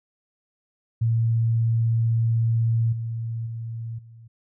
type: tone with level steps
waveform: sine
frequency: 114.5 Hz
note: A#2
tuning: 31 cents flat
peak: -18 / -26 / -29 / -43 dBFS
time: 1.01-4.28 s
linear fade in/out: 10 ms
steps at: 2.92 / 3.46 / 3.98 s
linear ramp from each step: 10 ms
effects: none